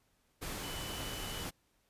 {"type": "tone in noise", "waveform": "sine", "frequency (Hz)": 2987, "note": "F#7", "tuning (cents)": 16, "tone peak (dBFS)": -46, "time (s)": [0.62, 1.45], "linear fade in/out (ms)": 20, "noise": "pink", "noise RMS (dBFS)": -41, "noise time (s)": [0.41, 1.51], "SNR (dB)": -8, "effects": ["pink hiss -74 dBFS RMS until 1.89 s", "resampled to 32000 Hz"]}